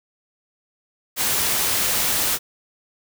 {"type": "noise", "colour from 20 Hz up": "white", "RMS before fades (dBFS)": -21, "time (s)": [1.16, 2.39], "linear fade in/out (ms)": 50, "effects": []}